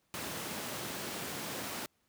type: high-pass noise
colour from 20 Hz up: pink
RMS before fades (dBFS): -40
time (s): 0.14-1.86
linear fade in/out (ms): 0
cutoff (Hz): 150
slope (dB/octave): 12
effects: pink hiss -75 dBFS RMS until 2.08 s + high-pass 60 Hz 12 dB/octave